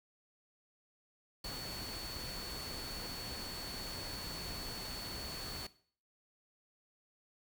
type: tone in noise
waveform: sine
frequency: 4435 Hz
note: C#8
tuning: in tune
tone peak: -43 dBFS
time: 1.44-5.67 s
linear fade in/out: 5 ms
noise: pink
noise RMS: -45 dBFS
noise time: 1.44-5.67 s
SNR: -1 dB
effects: noise-tail reverb RT60 0.5 s tail -18 dB re dry